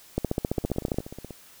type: two click trains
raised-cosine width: 2 ms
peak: -11 / -24 dBFS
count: 13 / 13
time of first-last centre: 0.18-0.985 / 0.58-1.307 s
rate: 14.9 / 16.5 Hz
effects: white hiss -52 dBFS RMS until 1.6 s